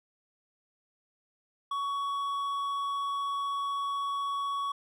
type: tone with hard clipping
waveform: triangle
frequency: 1121 Hz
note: C#6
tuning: 19 cents sharp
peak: -31 dBFS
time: 1.71-4.72 s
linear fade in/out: 5 ms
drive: 9 dB
effects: none